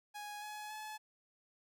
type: tone with pitch steps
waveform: sawtooth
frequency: 830.6 / 844.1 / 857.9 Hz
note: G#5 / G#5 / A5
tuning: 0 / +28 / -44 cents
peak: -40 dBFS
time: 0.14-0.98 s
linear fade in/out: 20 ms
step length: 280 ms
effects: none